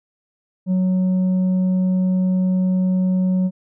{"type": "tone with tanh clipping", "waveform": "sine", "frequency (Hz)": 185, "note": "F#3", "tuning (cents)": 0, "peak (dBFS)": -16, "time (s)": [0.66, 3.51], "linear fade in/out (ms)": 50, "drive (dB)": 4, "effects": []}